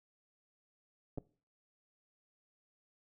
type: clicks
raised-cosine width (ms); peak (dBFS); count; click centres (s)
2; -30 / -26; 2; 1.176 / 1.183
effects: noise-tail reverb RT60 0.4 s tail -21 dB re dry